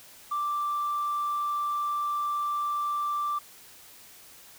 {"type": "tone", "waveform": "sine", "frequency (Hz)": 1174.7, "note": "D6", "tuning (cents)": 0, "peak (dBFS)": -25, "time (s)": [0.31, 3.39], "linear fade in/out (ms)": 10, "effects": ["tanh soft clip ceiling -23 dBFS", "white hiss -51 dBFS RMS until 4.58 s"]}